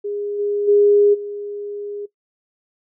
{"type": "tone with level steps", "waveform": "sine", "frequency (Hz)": 410, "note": "G#4", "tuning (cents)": -22, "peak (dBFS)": [-22, -18, -10, -26], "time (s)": [0.04, 2.06], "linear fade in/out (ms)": 10, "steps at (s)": [0.38, 0.67, 1.13], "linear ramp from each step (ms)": 20, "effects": ["noise-tail reverb RT60 0.1 s tail -17 dB re dry"]}